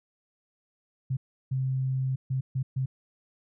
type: tone bursts at uneven times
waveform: sine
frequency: 131.5 Hz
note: C3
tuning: 9 cents sharp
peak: -25 dBFS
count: 5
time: 1.1-1.17 / 1.51-2.16 / 2.3-2.41 / 2.55-2.63 / 2.76-2.86 s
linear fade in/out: 10 ms
effects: none